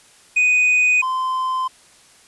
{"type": "tone pair in turn", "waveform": "triangle", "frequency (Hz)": [2489, 1033.3], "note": ["D#7", "C6"], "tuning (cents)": [0, -22], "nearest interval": "octave + minor third", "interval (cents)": 1522, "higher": "first", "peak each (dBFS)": [-11, -17], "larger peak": "first", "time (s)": [[0.36, 1.02], [1.02, 1.68]], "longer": "neither", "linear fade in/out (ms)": 10, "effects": ["white hiss -50 dBFS RMS until 2.27 s", "resampled to 24000 Hz"]}